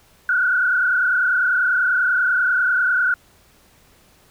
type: tone with frequency modulation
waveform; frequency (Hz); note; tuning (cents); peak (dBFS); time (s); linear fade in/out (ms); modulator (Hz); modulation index
sine; 1466; F#6; -16; -15; 0.29-3.14; 2; 30.1; 2.1
effects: pink hiss -54 dBFS RMS until 4.3 s